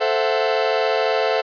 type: chord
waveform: 40% pulse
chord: F# half-diminished seventh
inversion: first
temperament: equal with one note detuned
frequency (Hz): 440 / 523.3 / 666.1 / 740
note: A4 / C5 / E5 / F#5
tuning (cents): 0 / 0 / +18 / 0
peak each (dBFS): -21 / -22 / -22 / -24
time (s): 0-1.42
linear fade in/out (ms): 20
effects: resampled to 11025 Hz